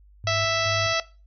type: tone with tremolo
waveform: sine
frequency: 103 Hz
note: G#2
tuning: 14 cents flat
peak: -29 dBFS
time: 0.24-0.93 s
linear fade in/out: 0 ms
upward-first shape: square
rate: 2.4 Hz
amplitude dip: 60%
type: harmonic tone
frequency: 659.3 Hz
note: E5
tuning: in tune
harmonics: 1 / 2 / 3 / 4 / 5 / 6 / 7 / 8 / 9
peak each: -25 / -28 / -30 / -31 / -32 / -33 / -33 / -34 / -35 dBFS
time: 0.27-1 s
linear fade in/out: 2 ms
effects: noise-tail reverb RT60 0.3 s tail -18 dB re dry + added 50 Hz sine -50 dBFS peak until 1.26 s